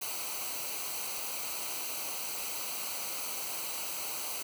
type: noise with comb filter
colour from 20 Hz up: white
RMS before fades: -37 dBFS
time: 0.01-4.43 s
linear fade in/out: 10 ms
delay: 0.57 ms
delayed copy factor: -0.7
effects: none

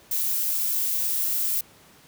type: noise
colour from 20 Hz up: violet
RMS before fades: -25 dBFS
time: 0.11-1.61 s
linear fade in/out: 5 ms
effects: pink hiss -53 dBFS RMS until 2.07 s + high-pass 80 Hz 12 dB/octave

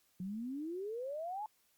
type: exponential sweep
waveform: sine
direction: up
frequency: 177.7 to 880 Hz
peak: -38 dBFS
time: 0.2-1.46 s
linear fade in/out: 2 ms
effects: white hiss -73 dBFS RMS until 1.77 s + Opus 48 kbps

